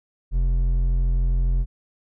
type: tone with hard clipping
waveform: sine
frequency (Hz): 43.65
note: F1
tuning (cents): 0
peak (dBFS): -19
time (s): 0.31-1.66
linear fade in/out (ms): 50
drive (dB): 6
effects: none